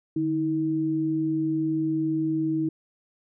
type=tone pair together; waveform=sine; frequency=150.31 / 318.5 Hz; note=D3 / D#4; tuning=+41 / +41 cents; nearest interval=octave + minor second; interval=1300 cents; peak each=-31 / -23 dBFS; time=0.16-2.69 s; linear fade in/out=5 ms; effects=none